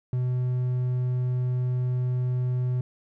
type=tone; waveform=triangle; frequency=125.5 Hz; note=B2; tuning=28 cents sharp; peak=-21 dBFS; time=0.13-2.81 s; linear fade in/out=2 ms; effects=none